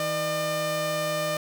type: tone pair together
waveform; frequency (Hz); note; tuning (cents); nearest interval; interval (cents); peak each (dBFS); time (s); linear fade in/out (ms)
sawtooth; 159.96 / 602; D#3 / D5; +48 / +43; octave + major seventh; 2295; -30 / -22; 0-1.37; 2
effects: none